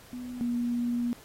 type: tone pair in turn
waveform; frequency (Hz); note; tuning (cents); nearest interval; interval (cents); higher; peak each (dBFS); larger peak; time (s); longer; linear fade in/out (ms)
sine; 247.6 / 239.9; B3 / A#3; +5 / +50; minor second; 55; first; -35 / -26; second; 0.13-0.41 / 0.41-1.13; second; 0
effects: pink hiss -53 dBFS RMS until 1.24 s + AAC 48 kbps